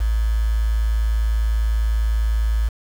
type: tone with quantisation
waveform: sine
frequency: 55 Hz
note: A1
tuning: in tune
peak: -16 dBFS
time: 0-2.69 s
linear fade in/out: 10 ms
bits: 6
effects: none